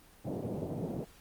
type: band-pass noise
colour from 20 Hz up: pink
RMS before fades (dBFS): -37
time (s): 0.24-1.05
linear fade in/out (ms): 20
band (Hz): 110 to 620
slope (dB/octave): 24
effects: pink hiss -59 dBFS RMS until 1.2 s + Opus 24 kbps